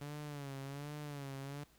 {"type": "tone with vibrato", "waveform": "sawtooth", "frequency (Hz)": 142.5, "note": "C#3", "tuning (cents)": 48, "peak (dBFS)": -39, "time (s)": [0.01, 1.64], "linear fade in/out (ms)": 5, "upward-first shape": "sine", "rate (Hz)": 1.3, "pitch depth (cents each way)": 80, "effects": ["added 60 Hz sine -70 dBFS peak until 1.78 s", "pink hiss -68 dBFS RMS until 1.78 s"]}